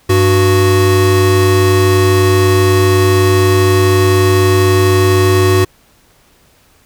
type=tone pair together; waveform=square; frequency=97.97 / 369.9 Hz; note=G2 / F#4; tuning=-1 / 0 cents; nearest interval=octave + major seventh; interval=2301 cents; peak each=-11 dBFS; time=0.09-5.65 s; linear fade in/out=10 ms; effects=pink hiss -50 dBFS RMS until 6.85 s